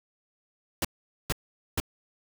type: noise bursts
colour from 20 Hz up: pink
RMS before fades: -27 dBFS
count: 3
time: 0.82-1.801 s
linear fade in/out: 2 ms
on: 27 ms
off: 450 ms
effects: none